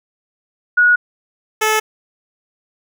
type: tone pair in turn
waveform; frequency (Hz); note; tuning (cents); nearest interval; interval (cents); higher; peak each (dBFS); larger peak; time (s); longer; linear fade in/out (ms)
sine / 10% pulse; 1456 / 433.6; F#6 / A4; -28 / -25; octave + major sixth; 2097; first; -8 / -5; second; 0.77-0.96 / 1.61-1.8; neither; 10
effects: none